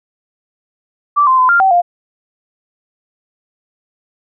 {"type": "tone with pitch steps", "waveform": "sine", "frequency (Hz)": [1165, 1040, 1019, 1394, 767, 702], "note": ["D6", "C6", "C6", "F6", "G5", "F5"], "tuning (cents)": [-14, -11, -46, -4, -38, 9], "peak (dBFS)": -7, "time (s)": [1.16, 1.82], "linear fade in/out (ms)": 20, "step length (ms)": 110, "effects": []}